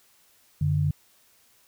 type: tone pair together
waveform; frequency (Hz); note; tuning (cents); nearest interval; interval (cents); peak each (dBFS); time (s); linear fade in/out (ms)
sine; 92.8 / 147.16; F#2 / D3; +6 / +4; minor sixth; 798; -26 / -22; 0.61-0.91; 5
effects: white hiss -61 dBFS RMS until 1.67 s